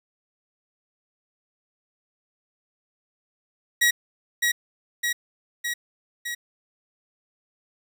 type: tone with echo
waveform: sawtooth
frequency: 1909 Hz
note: A#6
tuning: 41 cents sharp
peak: -13 dBFS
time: 3.81-3.91 s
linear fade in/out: 10 ms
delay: 610 ms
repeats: 4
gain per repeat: -3 dB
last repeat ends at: 6.35 s
effects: none